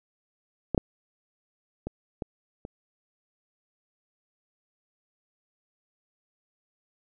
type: clicks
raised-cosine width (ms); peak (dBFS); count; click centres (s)
2; -12 / -8 / -19 / -18 / -24; 5; 0.747 / 0.778 / 1.87 / 2.222 / 2.651
effects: none